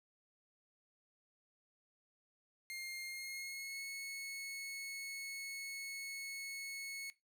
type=tone with pitch glide; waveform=sawtooth; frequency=2123 to 2197 Hz; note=C7 to C#7; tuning=+25 to -16 cents; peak=-40 dBFS; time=2.7-7.1 s; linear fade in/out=0 ms; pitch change=+59 cents; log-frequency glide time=3.06-3.84 s; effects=noise-tail reverb RT60 0.2 s tail -17 dB re dry